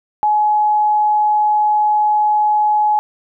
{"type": "tone", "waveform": "sine", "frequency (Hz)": 845, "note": "G#5", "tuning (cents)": 30, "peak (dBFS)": -11, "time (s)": [0.23, 2.99], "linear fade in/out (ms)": 0, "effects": []}